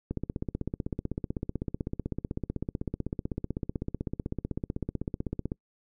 click train, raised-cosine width 3 ms, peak -18 dBFS, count 87, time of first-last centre 0.11-5.519 s, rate 15.9 Hz, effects noise-tail reverb RT60 0.1 s tail -26 dB re dry

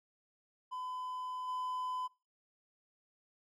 triangle tone with level steps, 1010 Hz, B5, 39 cents sharp, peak -37 / -34 dBFS, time 0.71-2.08 s, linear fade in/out 20 ms, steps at 1.47 s, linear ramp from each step 20 ms, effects noise-tail reverb RT60 0.3 s tail -22 dB re dry

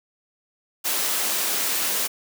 white high-pass noise, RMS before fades -24 dBFS, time 0.84-2.08 s, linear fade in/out 20 ms, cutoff 240 Hz, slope 12 dB/octave, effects none

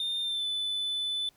sine tone with pitch glide, 3622 to 3501 Hz, A7 to A7, +49 to -9 cents, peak -26 dBFS, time 0-1.29 s, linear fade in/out 2 ms, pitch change -58 cents, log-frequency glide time 0.22-0.46 s, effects tanh soft clip ceiling -28 dBFS + pink hiss -65 dBFS RMS until 1.36 s

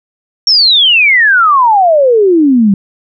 sine exponential sweep, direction down, 5588 to 189.9 Hz, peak -4 dBFS, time 0.47-2.74 s, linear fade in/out 2 ms, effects none

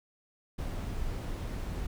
brown noise, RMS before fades -35 dBFS, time 0.58-1.87 s, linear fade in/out 10 ms, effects none

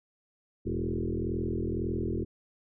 sine tone with frequency modulation, 221.3 Hz, A3, 10 cents sharp, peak -28 dBFS, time 0.65-2.25 s, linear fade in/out 20 ms, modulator 41.9 Hz, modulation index 4.4, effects none

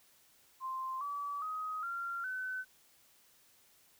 sine tone with pitch steps, 1046.5 / 1147.8 / 1259 / 1380.9 / 1514.6 Hz, C6 / D6 / D#6 / F6 / F#6, 0 / -40 / +20 / -20 / +40 cents, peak -36 dBFS, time 0.6-2.65 s, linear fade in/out 50 ms, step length 410 ms, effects white hiss -66 dBFS RMS until 3.99 s

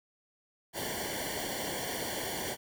pink noise with comb filter, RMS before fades -36 dBFS, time 0.73-2.57 s, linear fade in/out 50 ms, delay 0.78 ms, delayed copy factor -0.95, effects none

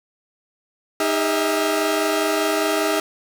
sawtooth tone cluster, 311 / 403.9 / 647 / 1387 Hz, D#4 / G#4 / E5 / F6, -1 / -48 / -32 / -12 cents, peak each -20 / -19 / -19 / -27 dBFS, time 1-3 s, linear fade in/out 2 ms, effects none

